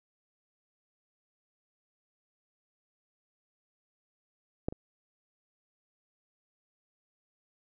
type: clicks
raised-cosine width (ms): 2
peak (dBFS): -16 / -27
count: 2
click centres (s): 4.685 / 4.725
effects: none